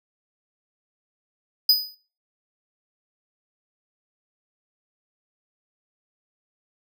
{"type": "tone with exponential decay", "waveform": "square", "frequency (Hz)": 4978, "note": "D#8", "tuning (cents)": 0, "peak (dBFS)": -11, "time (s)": [1.69, 1.95], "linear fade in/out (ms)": 5, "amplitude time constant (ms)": 55, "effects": ["noise-tail reverb RT60 0.4 s tail -19 dB re dry"]}